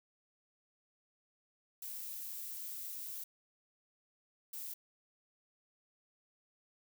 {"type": "noise bursts at uneven times", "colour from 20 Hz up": "violet", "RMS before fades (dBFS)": -44, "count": 2, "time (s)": [[1.82, 3.24], [4.53, 4.74]], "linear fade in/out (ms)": 5, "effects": []}